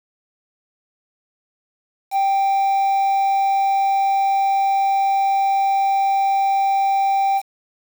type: tone with quantisation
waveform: triangle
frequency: 784 Hz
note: G5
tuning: in tune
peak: -13 dBFS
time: 2.11-7.42 s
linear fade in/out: 50 ms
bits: 6
effects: none